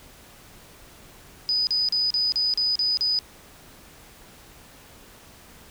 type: tone bursts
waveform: sine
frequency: 4978 Hz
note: D#8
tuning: in tune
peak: -20 dBFS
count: 8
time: 1.49-3.189 s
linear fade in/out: 0 ms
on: 180 ms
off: 37 ms
effects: pink hiss -49 dBFS RMS until 5.7 s